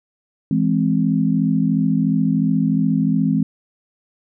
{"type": "chord", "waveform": "sine", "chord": "E augmented", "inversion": "none", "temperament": "equal", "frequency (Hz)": [164.81, 207.7, 261.6], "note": ["E3", "G#3", "B#3"], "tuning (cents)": [0, 0, 0], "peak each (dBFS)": -19, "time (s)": [0.51, 3.43], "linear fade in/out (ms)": 2, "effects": []}